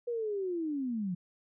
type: linear sweep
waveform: sine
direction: down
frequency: 486.6 to 170.2 Hz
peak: -31 dBFS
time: 0.07-1.15 s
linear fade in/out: 10 ms
effects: none